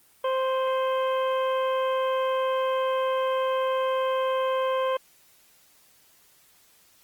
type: harmonic tone with a mistuned harmonic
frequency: 523.3 Hz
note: C5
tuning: in tune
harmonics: 1 / 2 / 3 / 4 / 5 / 6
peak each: -24 / -28 / -39 / -44 / -43 / -40 dBFS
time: 0.24-4.97 s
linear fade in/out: 5 ms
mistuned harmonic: 5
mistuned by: -35 cents
effects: white hiss -59 dBFS RMS until 7.03 s + Opus 24 kbps